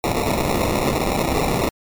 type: noise with sample-and-hold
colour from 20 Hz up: white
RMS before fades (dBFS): -20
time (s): 0.04-1.69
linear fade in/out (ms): 0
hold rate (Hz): 1575
effects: MP3 96 kbps